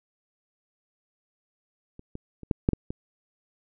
clicks, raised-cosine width 3 ms, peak -30 / -23 / -28 / -10 / -7 / -11 / -19 dBFS, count 7, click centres 1.994 / 2.154 / 2.433 / 2.512 / 2.689 / 2.733 / 2.905 s, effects none

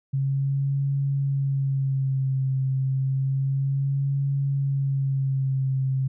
sine tone with vibrato, 135.8 Hz, C#3, 35 cents flat, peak -21 dBFS, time 0.13-6.08 s, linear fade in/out 10 ms, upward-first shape sine, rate 0.3 Hz, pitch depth 38 cents each way, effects none

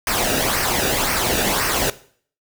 pink noise with flanger, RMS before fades -20 dBFS, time 0.07-1.9 s, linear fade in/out 2 ms, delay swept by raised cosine 0.27 to 0.96 ms, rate 1.9 Hz, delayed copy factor -0.6, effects noise-tail reverb RT60 0.5 s tail -17 dB re dry

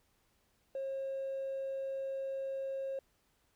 sine tone with hard clipping, 539 Hz, C#5, 49 cents flat, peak -36 dBFS, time 0.75-2.99 s, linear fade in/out 2 ms, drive 1 dB, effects pink hiss -74 dBFS RMS until 3.55 s

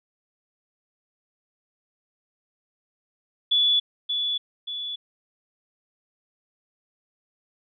sine tone with echo, 3435 Hz, A7, 42 cents flat, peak -17 dBFS, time 3.51-3.8 s, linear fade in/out 10 ms, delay 580 ms, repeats 2, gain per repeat -6 dB, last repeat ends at 4.96 s, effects none

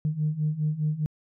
sine beating tone pair, 150 / 154.9 Hz, D3 / D#3, +37 / -7 cents, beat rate 4.9 Hz, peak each -28 / -25 dBFS, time 0.05-1.06 s, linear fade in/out 0 ms, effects tanh soft clip ceiling -17 dBFS

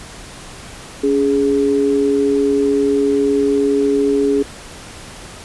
sine tone pair together, 282.1 / 415.3 Hz, C#4 / G#4, +30 / 0 cents, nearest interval perfect fifth, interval 670 cents, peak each -16 / -14 dBFS, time 1.03-4.43 s, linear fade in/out 10 ms, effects pink hiss -35 dBFS RMS until 5.44 s + resampled to 24000 Hz

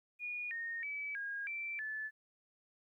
sine tone with pitch steps, 2446 / 1846 / 2295 / 1630 / 2339 / 1738 Hz, D#7 / A#6 / D7 / G#6 / D7 / A6, -30 / -17 / -40 / -33 / -8 / -22 cents, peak -38 dBFS, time 0.19-2.11 s, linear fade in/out 50 ms, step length 320 ms, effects 13-bit

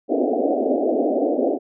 pink band-pass noise, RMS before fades -20 dBFS, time 0.08-1.59 s, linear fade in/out 50 ms, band 240 to 730 Hz, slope 96 dB/octave, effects none

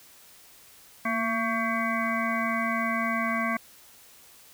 harmonic tone with a mistuned harmonic, 224.8 Hz, A3, 37 cents sharp, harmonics 1 / 3 / 5 / 7 / 9 / 10, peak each -30 / -33 / -30 / -34 / -32 / -35 dBFS, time 1.05-3.57 s, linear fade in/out 5 ms, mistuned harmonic 1, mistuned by +46 cents, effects white hiss -53 dBFS RMS until 4.53 s

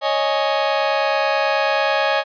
sawtooth chord, C# suspended second, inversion none, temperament just, 554.4 / 623.7 / 831.5 Hz, C#5 / D#5 / G#5, 0 / +4 / +2 cents, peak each -17 dBFS, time 0.01-2.24 s, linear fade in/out 50 ms, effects resampled to 11025 Hz

